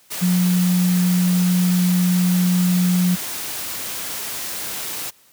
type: tone in noise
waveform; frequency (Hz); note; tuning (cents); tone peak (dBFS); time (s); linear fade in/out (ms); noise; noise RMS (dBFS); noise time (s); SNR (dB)
sine; 180; F#3; -47; -14; 0.21-3.16; 20; white; -28; 0.1-5.11; +11
effects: white hiss -54 dBFS RMS until 5.32 s + high-pass 80 Hz 12 dB/octave